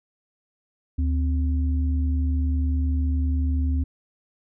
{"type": "tone pair together", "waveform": "sine", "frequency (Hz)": [74.18, 261.6], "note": ["D2", "C4"], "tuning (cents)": [18, 0], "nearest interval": "octave + minor seventh", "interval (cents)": 2182, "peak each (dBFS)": [-20, -30], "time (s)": [0.98, 3.84], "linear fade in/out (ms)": 10, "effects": []}